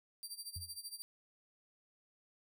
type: tone with tremolo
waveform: 20% pulse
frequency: 4699 Hz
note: D8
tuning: in tune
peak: -36 dBFS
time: 0.23-1.02 s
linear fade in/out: 0 ms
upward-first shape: sine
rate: 13 Hz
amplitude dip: 85%
type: tone with exponential decay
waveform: sine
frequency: 87.31 Hz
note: F2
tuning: in tune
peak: -40 dBFS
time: 0.56-0.79 s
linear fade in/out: 5 ms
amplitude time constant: 48 ms
effects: none